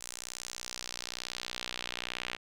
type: tone with band-pass filter sweep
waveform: sawtooth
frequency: 61.1 Hz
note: B1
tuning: 18 cents flat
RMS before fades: -41 dBFS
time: 0-2.37 s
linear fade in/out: 20 ms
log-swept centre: 7800 to 2700 Hz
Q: 1.6
effects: none